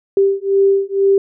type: beating tone pair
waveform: sine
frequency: 392 / 394.1 Hz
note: G4 / G4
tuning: 0 / +9 cents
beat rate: 2.1 Hz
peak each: -14 dBFS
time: 0.17-1.18 s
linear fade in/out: 2 ms
effects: none